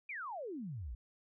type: exponential sweep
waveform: sine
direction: down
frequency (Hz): 2489 to 50.8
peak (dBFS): -40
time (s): 0.09-0.95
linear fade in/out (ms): 5
effects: none

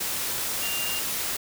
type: tone in noise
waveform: sine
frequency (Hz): 2794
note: F7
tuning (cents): 0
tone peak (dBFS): -31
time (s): 0.62-1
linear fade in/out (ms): 10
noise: white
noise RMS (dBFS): -29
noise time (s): 0-1.37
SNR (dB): -5
effects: none

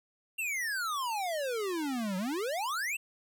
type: exponential two-way sweep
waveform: square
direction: down then up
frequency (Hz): 2788 to 180.1 to 2788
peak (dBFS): -32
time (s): 0.38-2.97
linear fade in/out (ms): 10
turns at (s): 2.17
effects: none

